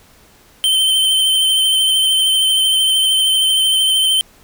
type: tone with vibrato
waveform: square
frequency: 3096 Hz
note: G7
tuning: 22 cents flat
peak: -12 dBFS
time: 0.64-4.21 s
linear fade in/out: 0 ms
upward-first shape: sine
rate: 13 Hz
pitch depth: 20 cents each way
effects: pink hiss -48 dBFS RMS until 4.43 s